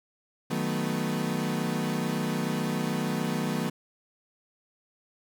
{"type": "chord", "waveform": "35% pulse", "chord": "B dominant seventh", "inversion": "first", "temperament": "equal", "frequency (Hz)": [155.56, 185, 220, 246.9], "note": ["D#3", "F#3", "A3", "B3"], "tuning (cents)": [0, 0, 0, 0], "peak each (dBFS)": -31, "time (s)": [0.5, 3.7], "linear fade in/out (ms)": 10, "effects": ["10-bit"]}